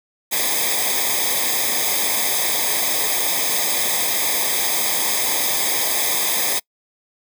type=noise with comb filter; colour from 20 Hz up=white; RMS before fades=-20 dBFS; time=0.31-6.6 s; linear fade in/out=20 ms; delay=0.7 ms; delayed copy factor=-1; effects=noise-tail reverb RT60 0.1 s tail -26 dB re dry